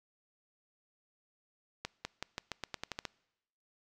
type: accelerating click train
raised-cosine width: 0.2 ms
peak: -19 dBFS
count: 11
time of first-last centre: 1.85-3.052 s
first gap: 200 ms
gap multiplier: 0.88
effects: noise-tail reverb RT60 0.9 s tail -24 dB re dry